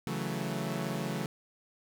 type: chord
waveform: sawtooth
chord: F# minor seventh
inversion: second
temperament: equal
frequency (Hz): 138.59 / 164.81 / 185 / 220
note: C#3 / E3 / F#3 / A3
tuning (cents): 0 / 0 / 0 / 0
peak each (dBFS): -34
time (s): 0.07-1.26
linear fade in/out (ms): 0
effects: none